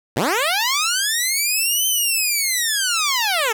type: linear two-way sweep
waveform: 10% pulse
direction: up then down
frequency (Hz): 92.5 to 3106 to 416.2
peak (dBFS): -9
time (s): 0.16-3.53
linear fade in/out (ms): 10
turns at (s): 1.87
effects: none